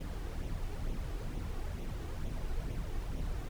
brown noise with flanger, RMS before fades -37 dBFS, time 0-3.49 s, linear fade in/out 10 ms, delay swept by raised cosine 0.31 to 2.71 ms, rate 2.2 Hz, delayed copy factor +0.5, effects none

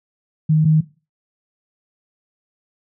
sine tone pair in turn, 155.56 / 156.26 Hz, D#3 / D#3, 0 / +8 cents, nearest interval unison, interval 8 cents, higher second, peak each -11 / -10 dBFS, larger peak second, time 0.49-0.65 / 0.65-0.81 s, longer neither, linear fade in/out 10 ms, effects noise-tail reverb RT60 0.3 s tail -17 dB re dry

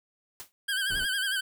white noise with exponential decay, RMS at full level -37 dBFS, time 0.4-0.52 s, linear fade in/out 0 ms, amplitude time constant 24 ms
25% pulse tone with vibrato, 1568 Hz, G6, in tune, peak -23 dBFS, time 0.68-1.41 s, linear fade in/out 10 ms, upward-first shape sine, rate 11 Hz, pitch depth 77 cents each way
brown noise, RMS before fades -39 dBFS, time 0.89-1.06 s, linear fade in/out 20 ms
effects none

